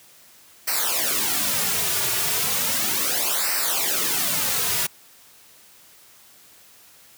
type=noise with flanger; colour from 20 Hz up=white; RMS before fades=-23 dBFS; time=0.67-4.87 s; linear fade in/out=10 ms; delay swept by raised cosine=0.29 to 3.89 ms; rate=0.35 Hz; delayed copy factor=-0.85; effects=white hiss -51 dBFS RMS until 7.17 s + high-pass 60 Hz 12 dB/octave